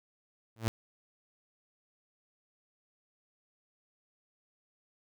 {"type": "tone with exponential growth", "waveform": "sawtooth", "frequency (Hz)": 112.6, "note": "A2", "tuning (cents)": 40, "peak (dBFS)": -19, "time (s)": [0.56, 0.68], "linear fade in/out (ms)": 0, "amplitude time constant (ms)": 26, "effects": []}